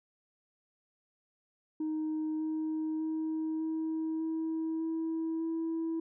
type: tone with pitch steps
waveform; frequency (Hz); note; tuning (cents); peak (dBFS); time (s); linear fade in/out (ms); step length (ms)
sine; 311.5 / 314 / 316.6 / 319.1 / 321.7 / 324.4 / 327; D#4 / D#4 / D#4 / D#4 / E4 / E4 / E4; +2 / +16 / +30 / +44 / -42 / -28 / -14; -29; 1.8-6; 5; 600
effects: tanh soft clip ceiling -29 dBFS